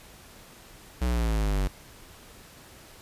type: exponential sweep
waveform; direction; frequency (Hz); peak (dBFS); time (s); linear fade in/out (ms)
square; down; 63 to 46.63; -24; 1.01-1.68; 10
effects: pink hiss -50 dBFS RMS until 3.01 s + resampled to 32000 Hz